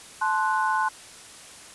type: chord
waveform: sine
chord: F# diminished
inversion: first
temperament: equal with one note detuned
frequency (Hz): 871.4 / 1046.5 / 1480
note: A5 / C6 / F#6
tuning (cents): -17 / 0 / 0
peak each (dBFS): -25 / -25 / -27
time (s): 0.21-0.89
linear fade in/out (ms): 10
effects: white hiss -45 dBFS RMS until 1.74 s + resampled to 24000 Hz